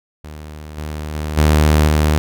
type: tone with level steps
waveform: sawtooth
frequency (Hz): 76.2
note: D#2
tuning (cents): -36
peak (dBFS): -27 / -20 / -17 / -6 / -8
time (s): 0.24-2.18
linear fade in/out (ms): 0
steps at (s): 0.77 / 1.14 / 1.37 / 1.87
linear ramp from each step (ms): 10
effects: none